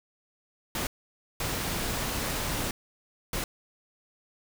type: noise bursts at uneven times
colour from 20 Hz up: pink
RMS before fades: -31 dBFS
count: 3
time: 0.75-0.87 / 1.4-2.71 / 3.33-3.44 s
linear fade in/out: 2 ms
effects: none